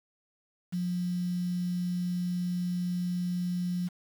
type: tone with quantisation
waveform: sine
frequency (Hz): 178.1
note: F3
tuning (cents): +34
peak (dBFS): -28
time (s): 0.72-3.89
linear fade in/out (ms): 20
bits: 8
effects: none